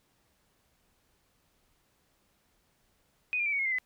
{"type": "tone with pitch steps", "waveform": "sine", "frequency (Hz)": [2489, 2403, 2320, 2239, 2162, 2087, 2015], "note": ["D#7", "D7", "D7", "C#7", "C#7", "C7", "B6"], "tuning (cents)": [0, 39, -22, 17, -44, -5, 34], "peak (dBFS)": -27, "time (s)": [3.33, 3.785], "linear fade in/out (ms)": 0, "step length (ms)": 65, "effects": ["pink hiss -71 dBFS RMS until 3.85 s"]}